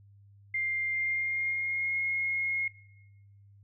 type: tone with pitch glide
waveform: sine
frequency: 2100 to 2154 Hz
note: C7 to C7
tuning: +6 to +50 cents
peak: -28 dBFS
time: 0.54-2.68 s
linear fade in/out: 5 ms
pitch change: +44 cents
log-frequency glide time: 0.88-1.98 s
effects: noise-tail reverb RT60 1.0 s tail -19 dB re dry + added 100 Hz sine -54 dBFS peak until 3.63 s